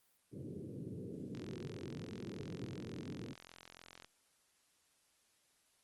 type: band-pass noise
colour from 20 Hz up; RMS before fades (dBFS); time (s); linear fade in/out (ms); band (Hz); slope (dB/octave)
pink; -46; 0.31-3.35; 50; 100 to 460; 48
type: click train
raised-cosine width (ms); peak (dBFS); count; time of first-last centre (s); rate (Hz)
0.2; -35; 118; 1.35-4.046; 43.4
effects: white hiss -74 dBFS RMS until 5.83 s + Opus 32 kbps